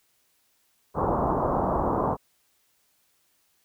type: low-pass noise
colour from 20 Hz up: white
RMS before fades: -25 dBFS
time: 0.94-2.17 s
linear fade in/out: 50 ms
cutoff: 1100 Hz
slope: 48 dB/octave
effects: white hiss -68 dBFS RMS until 3.64 s